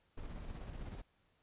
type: noise with tremolo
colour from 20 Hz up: brown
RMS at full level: -44 dBFS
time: 0.17-1.02 s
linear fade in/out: 10 ms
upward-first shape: square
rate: 16 Hz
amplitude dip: 35%
effects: pink hiss -75 dBFS RMS until 1.42 s + resampled to 8000 Hz